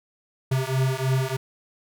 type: beating tone pair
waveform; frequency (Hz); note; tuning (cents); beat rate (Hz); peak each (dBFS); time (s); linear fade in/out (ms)
square; 130 / 133.2; C3 / C3; -11 / +31; 3.2; -25 / -25; 0.51-1.37; 10
effects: none